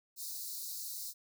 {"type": "high-pass noise", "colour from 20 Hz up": "white", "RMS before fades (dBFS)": -42, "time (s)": [0.16, 1.14], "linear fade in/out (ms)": 50, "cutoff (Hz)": 3900, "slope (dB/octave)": 96, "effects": []}